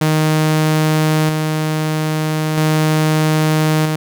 sawtooth tone with tremolo, 155.56 Hz, D#3, in tune, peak -8 dBFS, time 0.01-3.96 s, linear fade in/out 5 ms, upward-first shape square, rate 0.39 Hz, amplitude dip 35%, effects none

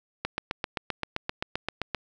click train, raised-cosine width 0.3 ms, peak -12 dBFS, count 14, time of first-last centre 0.25-1.947 s, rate 7.66 Hz, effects none

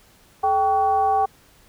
sine tone with frequency modulation, 780 Hz, G5, 9 cents flat, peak -16 dBFS, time 0.43-1.26 s, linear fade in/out 10 ms, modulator 350 Hz, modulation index 0.59, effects pink hiss -54 dBFS RMS until 1.68 s

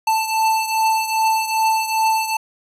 square beating tone pair, 883 / 885.5 Hz, A5 / A5, +6 / +11 cents, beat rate 2.5 Hz, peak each -18 / -23 dBFS, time 0.07-2.37 s, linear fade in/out 5 ms, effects resampled to 32000 Hz + 9-bit

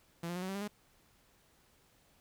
sawtooth tone with pitch steps, 169 / 174.86 / 180.92 / 187.19 / 193.68 / 200.4 / 207.3 Hz, E3 / F3 / F#3 / F#3 / G3 / G3 / G#3, +43 / +2 / -39 / +20 / -21 / +38 / -3 cents, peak -33 dBFS, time 0.23-0.678 s, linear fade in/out 5 ms, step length 64 ms, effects pink hiss -68 dBFS RMS until 2.2 s

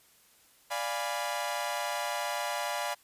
sawtooth chord, D diminished seventh, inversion none, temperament equal with one note detuned, 587.3 / 698.5 / 827.3 / 987.8 Hz, D5 / F5 / Ab5 / Cb6, 0 / 0 / -7 / 0 cents, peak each -33 dBFS, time 0.7-2.95 s, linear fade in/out 20 ms, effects white hiss -62 dBFS RMS until 3.03 s + resampled to 32000 Hz

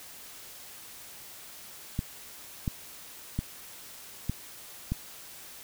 clicks, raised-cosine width 5 ms, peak -16 dBFS, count 5, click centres 1.991 / 2.678 / 3.39 / 4.296 / 4.92 s, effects white hiss -47 dBFS RMS until 5.63 s

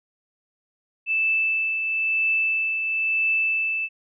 sine tone with tremolo, 2637 Hz, E7, in tune, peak -18 dBFS, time 1.06-3.89 s, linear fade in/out 50 ms, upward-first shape triangle, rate 1 Hz, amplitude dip 45%, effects none

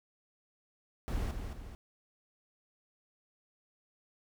brown noise with echo, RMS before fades -34 dBFS, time 1.08-1.31 s, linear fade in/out 0 ms, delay 220 ms, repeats 2, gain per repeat -6 dB, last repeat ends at 1.75 s, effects none

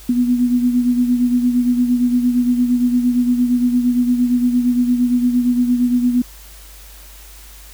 sine beating tone pair, 244.4 / 253.1 Hz, B3 / B3, -18 / +43 cents, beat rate 8.7 Hz, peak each -13 / -21 dBFS, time 0.09-6.22 s, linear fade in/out 5 ms, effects added 50 Hz sine -39 dBFS peak until 7.73 s + white hiss -42 dBFS RMS until 7.73 s

